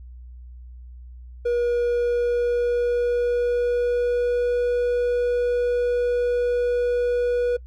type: tone with pitch glide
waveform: triangle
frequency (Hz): 480.1 to 486.5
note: B4 to B4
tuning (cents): -49 to -26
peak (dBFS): -17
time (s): 1.45-7.57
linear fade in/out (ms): 10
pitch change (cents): +23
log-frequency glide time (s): 1.84-4.59
effects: noise-tail reverb RT60 0.1 s tail -23 dB re dry + added 61 Hz sine -38 dBFS peak until 7.66 s